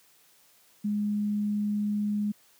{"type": "tone", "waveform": "sine", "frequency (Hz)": 207.7, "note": "G#3", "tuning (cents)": 0, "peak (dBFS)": -25, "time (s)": [0.84, 2.32], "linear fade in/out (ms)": 10, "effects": ["white hiss -61 dBFS RMS until 2.59 s", "high-pass 100 Hz 12 dB/octave"]}